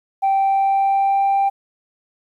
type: tone with pitch glide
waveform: sine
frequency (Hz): 780 to 789.1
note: G5 to G5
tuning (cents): -9 to +11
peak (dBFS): -12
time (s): 0.22-1.5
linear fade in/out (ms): 20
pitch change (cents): +20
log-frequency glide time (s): 0.33-1.38
effects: tanh soft clip ceiling -12 dBFS + 9-bit